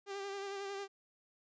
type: tone with vibrato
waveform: sawtooth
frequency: 396.4 Hz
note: G4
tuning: 19 cents sharp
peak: -36 dBFS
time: 0.06-0.88 s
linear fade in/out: 50 ms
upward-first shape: sine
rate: 11 Hz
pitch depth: 30 cents each way
effects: resampled to 16000 Hz